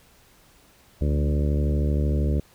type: harmonic tone with a mistuned harmonic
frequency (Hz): 72.9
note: D2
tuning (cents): -12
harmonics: 1 / 2 / 3 / 4 / 5 / 6 / 7 / 8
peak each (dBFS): -21 / -27 / -31 / -33 / -35 / -37 / -38 / -39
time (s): 1.01-2.4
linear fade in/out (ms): 5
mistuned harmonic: 2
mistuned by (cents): +25
effects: pink hiss -56 dBFS RMS until 2.54 s